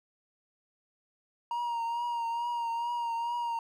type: tone with vibrato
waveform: triangle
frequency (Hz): 940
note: A#5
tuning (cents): +14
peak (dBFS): -28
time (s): 1.51-3.59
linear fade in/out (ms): 2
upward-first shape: triangle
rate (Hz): 2.3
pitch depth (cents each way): 39
effects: none